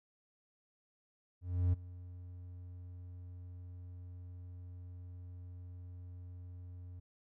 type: tone with ADSR envelope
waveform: triangle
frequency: 89.3 Hz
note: F2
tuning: 39 cents sharp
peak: -24 dBFS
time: 1.41-7 s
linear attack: 320 ms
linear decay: 16 ms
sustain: -20 dB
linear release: 9 ms
effects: none